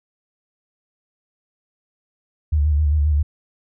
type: tone with vibrato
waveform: sine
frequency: 74.7 Hz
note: D2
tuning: 30 cents sharp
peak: -14 dBFS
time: 2.52-3.23 s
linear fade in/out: 10 ms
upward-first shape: square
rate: 7.5 Hz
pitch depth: 51 cents each way
effects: none